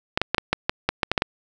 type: clicks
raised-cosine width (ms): 0.3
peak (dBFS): -3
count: 11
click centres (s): 0.175 / 0.216 / 0.346 / 0.382 / 0.53 / 0.695 / 0.89 / 1.032 / 1.116 / 1.178 / 1.221
effects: none